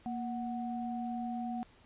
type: tone pair together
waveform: sine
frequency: 234.2 / 740 Hz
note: A#3 / F#5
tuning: +8 / 0 cents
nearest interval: octave + minor sixth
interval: 1992 cents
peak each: -36 / -39 dBFS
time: 0.06-1.63 s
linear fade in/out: 0 ms
effects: pink hiss -62 dBFS RMS until 1.85 s + resampled to 8000 Hz